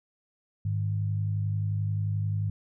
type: tone pair together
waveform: sine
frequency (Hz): 103.12 / 154.5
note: G#2 / D#3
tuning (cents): -12 / -12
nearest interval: perfect fifth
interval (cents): 700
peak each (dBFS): -26 / -34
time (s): 0.65-2.5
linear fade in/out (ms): 5
effects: none